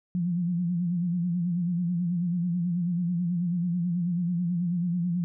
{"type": "tone with vibrato", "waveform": "sine", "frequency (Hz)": 174.61, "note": "F3", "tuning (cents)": 0, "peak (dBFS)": -24, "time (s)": [0.15, 5.24], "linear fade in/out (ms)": 0, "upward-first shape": "sine", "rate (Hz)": 9.2, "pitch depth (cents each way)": 69, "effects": []}